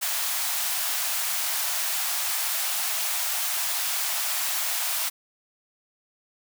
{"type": "high-pass noise", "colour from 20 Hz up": "white", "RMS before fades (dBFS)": -27, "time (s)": [0.01, 5.1], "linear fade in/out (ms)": 20, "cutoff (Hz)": 620, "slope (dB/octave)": 96, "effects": []}